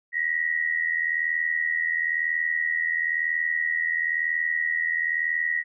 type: tone pair together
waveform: sine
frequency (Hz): 1880 / 1961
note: A#6 / B6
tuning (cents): +14 / -13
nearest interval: minor second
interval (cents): 73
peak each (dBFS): -25 / -26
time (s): 0.12-5.64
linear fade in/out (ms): 50
effects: none